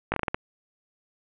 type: slowing click train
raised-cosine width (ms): 0.5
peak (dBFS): -10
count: 7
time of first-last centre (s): 0.12-0.345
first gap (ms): 19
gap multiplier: 1.27
effects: resampled to 8000 Hz + 8-bit